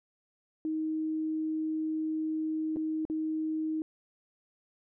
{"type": "tone with dropouts", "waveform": "sine", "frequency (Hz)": 314.2, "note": "D#4", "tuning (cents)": 17, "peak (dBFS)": -29, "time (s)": [0.65, 3.82], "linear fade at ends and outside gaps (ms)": 1, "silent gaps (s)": [[2.761, 2.768], [3.052, 3.099]], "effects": []}